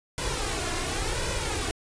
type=noise with flanger; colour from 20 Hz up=pink; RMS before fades=-29 dBFS; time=0.18-1.71 s; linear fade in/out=0 ms; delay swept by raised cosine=2 to 2.89 ms; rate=0.91 Hz; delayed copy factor=+0.7; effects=resampled to 22050 Hz